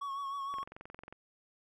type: tone with vibrato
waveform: triangle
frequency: 1108.7 Hz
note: C#6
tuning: in tune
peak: -34 dBFS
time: 0.01-0.64 s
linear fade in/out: 10 ms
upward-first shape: triangle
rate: 6.5 Hz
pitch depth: 44 cents each way
type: click train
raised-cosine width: 0.5 ms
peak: -32 dBFS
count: 14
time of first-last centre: 0.54-1.126 s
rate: 22.2 Hz
effects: none